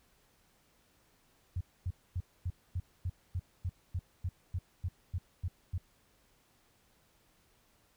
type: tone bursts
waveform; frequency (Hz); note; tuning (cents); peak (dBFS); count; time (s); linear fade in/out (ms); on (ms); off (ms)
sine; 89.1; F2; +35; -31; 15; 1.56-5.78; 5; 48; 250
effects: pink hiss -69 dBFS RMS until 7.96 s